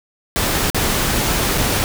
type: noise with dropouts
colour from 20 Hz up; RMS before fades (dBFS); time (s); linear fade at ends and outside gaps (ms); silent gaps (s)
pink; -18; 0.36-1.84; 0; 0.701-0.746 / 1.577-1.581
effects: none